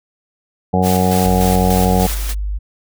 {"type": "harmonic tone", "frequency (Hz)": 92.2, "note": "F#2", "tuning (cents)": -6, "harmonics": [1, 2, 3, 4, 5, 6, 7, 8, 9], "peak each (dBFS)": [-19, -15, -26, -28, -20, -24, -30, -19, -23], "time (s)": [0.73, 2.07], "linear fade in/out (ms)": 10}
{"type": "noise with tremolo", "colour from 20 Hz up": "white", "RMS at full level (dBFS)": -24, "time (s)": [0.82, 2.35], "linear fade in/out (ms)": 50, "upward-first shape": "square", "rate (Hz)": 3.4, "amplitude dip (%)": 45}
{"type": "tone", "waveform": "sine", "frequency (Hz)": 50.4, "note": "G1", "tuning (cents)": 49, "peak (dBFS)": -18, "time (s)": [1.24, 2.59], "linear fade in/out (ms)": 20}
{"effects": []}